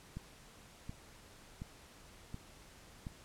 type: click train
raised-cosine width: 5 ms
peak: -30 dBFS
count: 5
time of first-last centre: 0.17-3.069 s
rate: 1.38 Hz
effects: pink hiss -58 dBFS RMS until 3.24 s + low-pass 11000 Hz 12 dB/octave